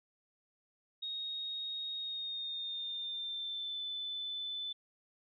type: tone with pitch glide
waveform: sine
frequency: 3742 to 3512 Hz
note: A#7 to A7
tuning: +6 to -4 cents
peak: -37 dBFS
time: 1.02-4.73 s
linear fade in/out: 10 ms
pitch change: -110 cents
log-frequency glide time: 1.96-3.83 s
effects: none